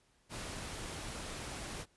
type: noise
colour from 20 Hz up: pink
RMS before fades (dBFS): -43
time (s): 0.29-1.86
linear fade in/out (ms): 50
effects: pink hiss -71 dBFS RMS until 1.96 s + resampled to 24000 Hz